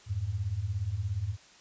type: beating tone pair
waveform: sine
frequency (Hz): 87.31 / 104.31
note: F2 / G#2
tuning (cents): 0 / +8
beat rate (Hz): 17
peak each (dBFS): -34 / -31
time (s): 0.06-1.37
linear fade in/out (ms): 50
effects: white hiss -56 dBFS RMS until 1.6 s + resampled to 16000 Hz